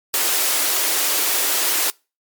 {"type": "high-pass noise", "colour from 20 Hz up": "white", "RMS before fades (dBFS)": -19, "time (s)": [0.14, 1.9], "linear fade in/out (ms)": 0, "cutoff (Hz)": 270, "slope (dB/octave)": 96, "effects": ["noise-tail reverb RT60 0.3 s tail -26 dB re dry", "MP3 96 kbps"]}